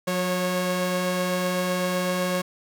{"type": "tone pair together", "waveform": "sawtooth", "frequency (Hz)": [180.37, 549], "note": ["F#3", "C#5"], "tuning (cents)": [-44, -17], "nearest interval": "octave + perfect fifth", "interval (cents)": 1927, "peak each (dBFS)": -22, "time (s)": [0.07, 2.42], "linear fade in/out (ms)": 10, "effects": []}